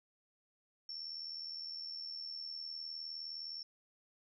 sine tone with amplitude modulation, 5420 Hz, E8, 47 cents sharp, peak -39 dBFS, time 0.89-3.63 s, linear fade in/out 2 ms, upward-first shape sine, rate 79.6 Hz, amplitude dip 65%, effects none

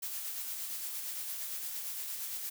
blue noise with tremolo, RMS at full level -38 dBFS, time 0.02-2.5 s, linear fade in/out 10 ms, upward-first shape sine, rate 8.7 Hz, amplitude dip 30%, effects none

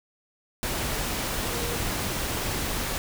sine tone in noise, 474.2 Hz, A#4, 30 cents sharp, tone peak -34 dBFS, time 1.51-1.76 s, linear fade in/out 0 ms, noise pink, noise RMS -29 dBFS, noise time 0.63-2.98 s, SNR -8 dB, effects none

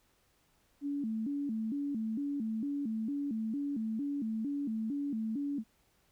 sine tone with vibrato, 250.7 Hz, B3, 26 cents sharp, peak -32 dBFS, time 0.81-5.64 s, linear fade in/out 50 ms, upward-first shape square, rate 2.2 Hz, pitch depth 220 cents each way, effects pink hiss -71 dBFS RMS until 6.11 s

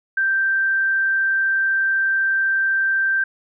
sine tone, 1568 Hz, G6, in tune, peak -16 dBFS, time 0.17-3.24 s, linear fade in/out 5 ms, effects none

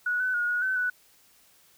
sine tone with pitch steps, 1464 / 1507 / 1439 / 1453 / 1525 / 1483 Hz, F#6 / F#6 / F#6 / F#6 / G6 / F#6, -19 / +31 / -49 / -32 / -48 / +4 cents, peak -24 dBFS, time 0.06-0.9 s, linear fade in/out 5 ms, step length 140 ms, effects white hiss -60 dBFS RMS until 1.77 s

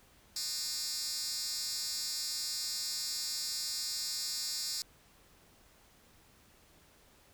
10% pulse tone with high-pass filter, 304.4 Hz, D#4, 38 cents flat, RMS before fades -37 dBFS, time 0.36-4.82 s, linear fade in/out 2 ms, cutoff 5400 Hz, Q 3.2, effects pink hiss -63 dBFS RMS until 7.33 s

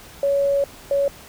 sine tone pair in turn, 560 / 560 Hz, C#5 / C#5, +18 / +18 cents, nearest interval unison, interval 0 cents, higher neither, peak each -16 dBFS, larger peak neither, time 0.23-0.64 / 0.91-1.08 s, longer first, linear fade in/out 2 ms, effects pink hiss -43 dBFS RMS until 1.28 s

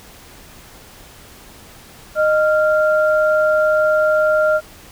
sine tone pair together, 617.5 / 1389 Hz, D#5 / F6, -13 / -10 cents, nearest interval octave + major second, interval 1403 cents, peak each -13 / -18 dBFS, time 2.15-4.61 s, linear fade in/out 50 ms, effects pink hiss -42 dBFS RMS until 4.91 s

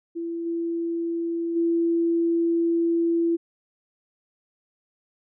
sine tone with level steps, 336 Hz, E4, 33 cents sharp, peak -27 / -24 / -19 dBFS, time 0.15-3.37 s, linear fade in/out 20 ms, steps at 0.45 / 1.55 s, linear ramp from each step 20 ms, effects none

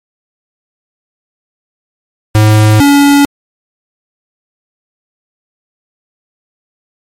square tone pair in turn, 107.4 / 284.1 Hz, A2 / C#4, -41 / +43 cents, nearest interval octave + perfect fourth, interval 1684 cents, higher second, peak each -4 dBFS, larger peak neither, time 2.35-2.8 / 2.8-3.25 s, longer neither, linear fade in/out 0 ms, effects MP3 64 kbps

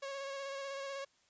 sawtooth tone with vibrato, 550 Hz, C#5, 14 cents flat, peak -36 dBFS, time 0.02-1.05 s, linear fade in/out 10 ms, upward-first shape square, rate 16 Hz, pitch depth 18 cents each way, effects white hiss -71 dBFS RMS until 1.29 s + resampled to 16000 Hz

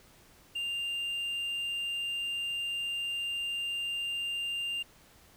triangle tone, 2794 Hz, F7, in tune, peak -30 dBFS, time 0.55-4.83 s, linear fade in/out 10 ms, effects pink hiss -59 dBFS RMS until 5.36 s

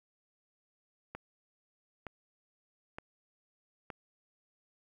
click train, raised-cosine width 0.5 ms, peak -26 dBFS, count 4, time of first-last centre 1.15-3.902 s, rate 1.09 Hz, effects 10-bit

